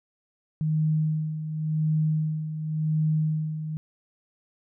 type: tone with tremolo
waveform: sine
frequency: 155.56 Hz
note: D#3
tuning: in tune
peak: -20 dBFS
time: 0.61-3.77 s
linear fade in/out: 0 ms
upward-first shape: sine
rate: 0.91 Hz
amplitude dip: 65%
effects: none

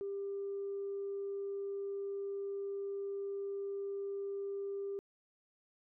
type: tone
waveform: sine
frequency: 397.4 Hz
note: G4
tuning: 24 cents sharp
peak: -36 dBFS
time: 0.01-4.99 s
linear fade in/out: 0 ms
effects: tanh soft clip ceiling -32 dBFS

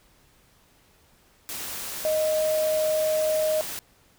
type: tone in noise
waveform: sine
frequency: 622.3 Hz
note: D#5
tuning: in tune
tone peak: -21 dBFS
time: 2.05-3.61 s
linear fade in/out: 0 ms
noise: white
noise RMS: -34 dBFS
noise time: 1.49-3.79 s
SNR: +10 dB
effects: pink hiss -60 dBFS RMS until 4.18 s

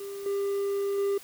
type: tone with level steps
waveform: triangle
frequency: 398.6 Hz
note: G4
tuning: 29 cents sharp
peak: -33 / -24 / -22 dBFS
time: 0-1.18 s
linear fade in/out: 5 ms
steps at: 0.26 / 0.98 s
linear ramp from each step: 2 ms
effects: white hiss -49 dBFS RMS until 1.23 s

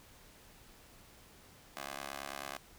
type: tone with high-pass filter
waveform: 15% pulse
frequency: 69.3 Hz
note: C#2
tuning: in tune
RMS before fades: -44 dBFS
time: 1.77-2.57 s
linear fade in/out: 0 ms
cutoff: 720 Hz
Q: 0.81
effects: pink hiss -59 dBFS RMS until 2.78 s

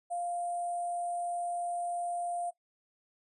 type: tone with sample-and-hold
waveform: sine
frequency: 698.5 Hz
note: F5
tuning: in tune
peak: -32 dBFS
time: 0.1-2.51 s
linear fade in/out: 20 ms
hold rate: 8820 Hz
effects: noise-tail reverb RT60 0.1 s tail -17 dB re dry + resampled to 32000 Hz

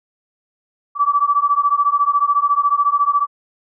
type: beating tone pair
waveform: sine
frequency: 1147 / 1161 Hz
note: D6 / D6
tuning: -41 / -20 cents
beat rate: 14 Hz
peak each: -16 dBFS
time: 0.95-3.27 s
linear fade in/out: 50 ms
effects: none

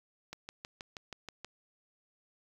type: click train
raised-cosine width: 0.2 ms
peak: -25 dBFS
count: 8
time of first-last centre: 0.33-1.446 s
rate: 6.27 Hz
effects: 9-bit

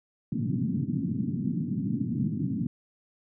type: band-pass noise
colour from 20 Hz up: white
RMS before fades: -29 dBFS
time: 0.32-2.67 s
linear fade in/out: 5 ms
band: 110 to 270 Hz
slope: 48 dB/octave
effects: none

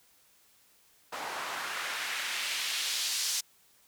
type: noise with band-pass filter sweep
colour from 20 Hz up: white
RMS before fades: -34 dBFS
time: 1.12-3.41 s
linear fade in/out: 10 ms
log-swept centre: 830 to 5600 Hz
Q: 1.2
effects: white hiss -64 dBFS RMS until 3.87 s

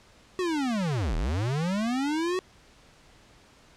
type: linear two-way sweep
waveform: square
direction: down then up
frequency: 376.8 to 35.49 to 376.8 Hz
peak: -26 dBFS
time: 0.39-2.39 s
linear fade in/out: 0 ms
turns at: 1.16 s
effects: pink hiss -56 dBFS RMS until 3.76 s + low-pass 7000 Hz 12 dB/octave

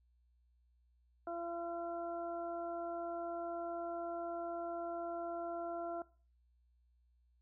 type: harmonic tone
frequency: 340.5 Hz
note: F4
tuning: 44 cents flat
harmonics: 1 / 2 / 3 / 4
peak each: -45 / -41 / -54 / -48 dBFS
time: 1.27-6.02 s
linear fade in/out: 2 ms
effects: noise-tail reverb RT60 0.4 s tail -20 dB re dry + added 60 Hz sine -69 dBFS peak until 7.41 s

